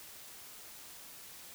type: silence
effects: white hiss -51 dBFS RMS until 1.54 s